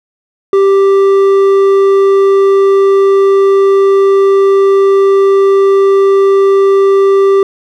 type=tone with hard clipping; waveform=sine; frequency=392 Hz; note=G4; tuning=in tune; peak=-6 dBFS; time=0.53-7.43 s; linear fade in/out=2 ms; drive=6 dB; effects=none